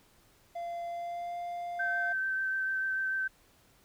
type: tone with pitch glide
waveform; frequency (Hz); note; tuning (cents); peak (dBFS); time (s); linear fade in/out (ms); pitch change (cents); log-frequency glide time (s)
triangle; 688 to 698.4; F5 to F5; -26 to 0; -33; 0.55-2.13; 10; +26; 0.88-1.37
type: tone with vibrato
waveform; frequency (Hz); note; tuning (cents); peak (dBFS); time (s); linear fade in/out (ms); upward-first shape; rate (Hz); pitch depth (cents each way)
sine; 1549; G6; -21; -29; 1.79-3.28; 10; triangle; 6.8; 16
effects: pink hiss -64 dBFS RMS until 3.84 s